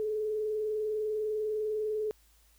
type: tone with vibrato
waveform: sine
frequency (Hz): 428.2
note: A4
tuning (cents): -47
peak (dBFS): -29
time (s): 0-2.11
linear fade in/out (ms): 0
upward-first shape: triangle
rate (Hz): 20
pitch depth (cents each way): 43
effects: added 54 Hz sine -63 dBFS peak until 2.58 s + white hiss -66 dBFS RMS until 2.58 s